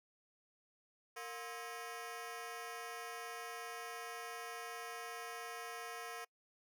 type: ring-modulated tone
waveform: 15% pulse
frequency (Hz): 587.3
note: D5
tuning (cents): 0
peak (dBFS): -35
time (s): 1.16-6.25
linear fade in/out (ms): 10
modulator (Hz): 125
effects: noise-tail reverb RT60 0.1 s tail -25 dB re dry